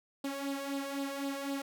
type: tone with flanger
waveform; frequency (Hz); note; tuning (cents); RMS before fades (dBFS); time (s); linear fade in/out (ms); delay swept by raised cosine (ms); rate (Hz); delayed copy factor
sawtooth; 277.2; C#4; 0; -37; 0.24-1.62; 5; 0.23 to 1.83; 3.9; +0.6
effects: none